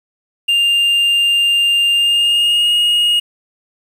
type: tone with pitch glide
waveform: triangle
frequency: 2800 to 2869 Hz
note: F7 to F7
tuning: +4 to +46 cents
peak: -9 dBFS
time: 0.48-3.2 s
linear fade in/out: 10 ms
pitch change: +42 cents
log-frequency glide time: 1.95-2.74 s
effects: 7-bit